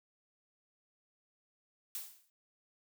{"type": "noise with exponential decay", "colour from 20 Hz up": "blue", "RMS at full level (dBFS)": -38, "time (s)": [1.95, 2.3], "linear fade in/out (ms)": 1, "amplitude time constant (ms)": 76, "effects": []}